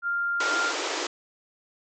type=tone; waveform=sine; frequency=1396.9 Hz; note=F6; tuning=in tune; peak=-24 dBFS; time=0.02-0.73 s; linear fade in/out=50 ms
type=band-pass noise; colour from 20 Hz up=pink; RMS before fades=-30 dBFS; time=0.4-1.07 s; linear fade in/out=5 ms; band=290 to 7500 Hz; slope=96 dB/octave
effects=none